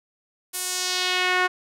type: tone with band-pass filter sweep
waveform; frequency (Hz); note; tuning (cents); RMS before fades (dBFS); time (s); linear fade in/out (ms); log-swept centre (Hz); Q
sawtooth; 365.3; F#4; -22; -24; 0.53-1.48; 20; 11000 to 1500; 1.4
effects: none